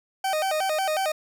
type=tone with vibrato; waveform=40% pulse; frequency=690 Hz; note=F5; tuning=21 cents flat; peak=-22 dBFS; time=0.24-1.12 s; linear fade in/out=5 ms; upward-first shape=square; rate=5.5 Hz; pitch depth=190 cents each way; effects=none